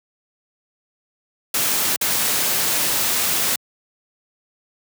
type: noise with dropouts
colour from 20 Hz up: white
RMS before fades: -20 dBFS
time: 1.54-3.56 s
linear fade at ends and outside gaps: 5 ms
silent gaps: 1.963-2.011 s
effects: high-pass 100 Hz 12 dB/octave

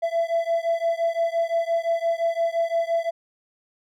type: beating tone pair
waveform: triangle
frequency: 667 / 672.8 Hz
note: E5 / E5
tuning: +20 / +35 cents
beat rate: 5.8 Hz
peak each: -21 / -22 dBFS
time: 0.02-3.11 s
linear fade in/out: 20 ms
effects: tanh soft clip ceiling -12 dBFS

